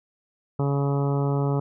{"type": "harmonic tone", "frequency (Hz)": 140.6, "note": "C#3", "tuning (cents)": 25, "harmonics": [1, 2, 3, 4, 5, 6, 7, 8, 9], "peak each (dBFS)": [-22, -30, -29, -35, -37, -37, -39, -42, -40], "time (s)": [0.59, 1.6], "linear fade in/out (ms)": 5, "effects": []}